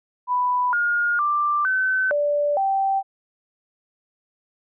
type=tone with pitch steps; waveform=sine; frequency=991 / 1424 / 1181 / 1524 / 584 / 779 Hz; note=B5 / F6 / D6 / G6 / D5 / G5; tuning=+6 / +33 / +9 / -49 / -10 / -11 cents; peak=-18 dBFS; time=0.27-3.03 s; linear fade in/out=50 ms; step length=460 ms; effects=none

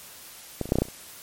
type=clicks; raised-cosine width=2 ms; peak=-13 / -21 / -24 / -6 / -10 / -7 / -8 / -30 / -29 dBFS; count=9; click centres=0.613 / 0.656 / 0.691 / 0.721 / 0.756 / 0.786 / 0.82 / 0.854 / 0.885 s; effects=white hiss -45 dBFS RMS until 1.22 s + MP3 64 kbps

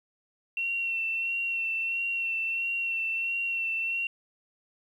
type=tone with vibrato; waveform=sine; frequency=2715 Hz; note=F7; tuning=50 cents flat; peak=-27 dBFS; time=0.57-4.07 s; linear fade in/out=2 ms; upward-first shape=sine; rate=1.5 Hz; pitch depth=24 cents each way; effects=10-bit

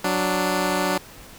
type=tone pair together; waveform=10% pulse; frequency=185 / 293.7 Hz; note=F#3 / D4; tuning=0 / 0 cents; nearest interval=minor sixth; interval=800 cents; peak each=-15 dBFS; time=0.04-0.98 s; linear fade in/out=5 ms; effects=pink hiss -44 dBFS RMS until 1.38 s

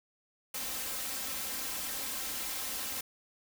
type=noise with comb filter; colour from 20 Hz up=white; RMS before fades=-37 dBFS; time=0.54-3.01 s; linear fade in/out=5 ms; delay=3.8 ms; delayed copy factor=+0.75; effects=none

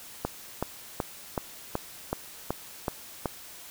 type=click train; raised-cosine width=1 ms; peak=-13 dBFS; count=9; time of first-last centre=0.25-3.258 s; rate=2.66 Hz; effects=white hiss -46 dBFS RMS until 3.7 s

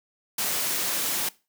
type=noise; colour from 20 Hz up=white; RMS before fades=-27 dBFS; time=0.38-1.29 s; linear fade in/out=5 ms; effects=noise-tail reverb RT60 0.3 s tail -21 dB re dry + high-pass 150 Hz 12 dB/octave

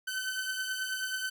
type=beating tone pair; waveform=sawtooth; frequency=1522 / 1531.3 Hz; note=F#6 / G6; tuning=+48 / -41 cents; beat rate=9.3 Hz; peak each=-30 / -35 dBFS; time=0.07-1.3 s; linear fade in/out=10 ms; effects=none

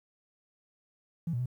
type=tone with pitch steps; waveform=triangle; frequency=166.8 / 120.4 / 125.4 Hz; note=E3 / B2 / B2; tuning=+21 / -44 / +27 cents; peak=-25 dBFS; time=1.27-1.459 s; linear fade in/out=5 ms; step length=63 ms; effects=tanh soft clip ceiling -27 dBFS + 11-bit

